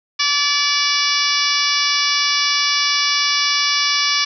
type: harmonic tone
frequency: 577 Hz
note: D5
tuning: 31 cents flat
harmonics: 2 / 3 / 4 / 5 / 6 / 7 / 8 / 9 / 10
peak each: -24 / -26 / -22 / -25 / -24 / -26 / -23 / -21 / -26 dBFS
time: 0.19-4.25 s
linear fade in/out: 10 ms
effects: none